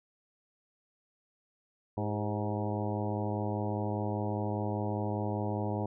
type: harmonic tone with a mistuned harmonic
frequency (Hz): 105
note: G#2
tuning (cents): +19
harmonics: 1 / 2 / 3 / 4 / 5 / 6 / 7 / 8 / 9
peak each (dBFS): -34 / -37 / -39 / -40 / -41 / -42 / -42 / -43 / -44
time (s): 1.97-5.86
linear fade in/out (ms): 5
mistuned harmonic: 4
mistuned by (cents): -56
effects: none